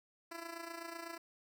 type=tone with amplitude modulation; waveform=10% pulse; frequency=335.3 Hz; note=E4; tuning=30 cents sharp; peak=-33 dBFS; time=0.31-1.18 s; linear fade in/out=10 ms; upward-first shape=sine; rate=28 Hz; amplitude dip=65%; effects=none